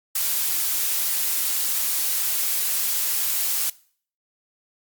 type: noise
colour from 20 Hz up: blue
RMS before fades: -23 dBFS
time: 0.15-3.7 s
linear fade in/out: 5 ms
effects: noise-tail reverb RT60 0.5 s tail -21 dB re dry + Opus 48 kbps